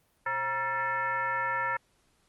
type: tone with frequency modulation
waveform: sine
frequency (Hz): 1355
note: E6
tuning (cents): +47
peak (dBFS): -27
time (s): 0.26-1.77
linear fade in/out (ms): 5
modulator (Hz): 410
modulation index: 1.5
effects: pink hiss -69 dBFS RMS until 2.28 s + Opus 32 kbps